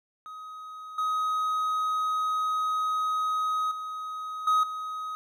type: tone with level steps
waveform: triangle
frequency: 1261 Hz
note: D#6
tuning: 23 cents sharp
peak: -37 / -23 / -31 / -18 / -30 dBFS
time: 0.26-5.15 s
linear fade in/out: 0 ms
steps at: 0.98 / 3.71 / 4.47 / 4.63 s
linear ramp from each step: 5 ms
effects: none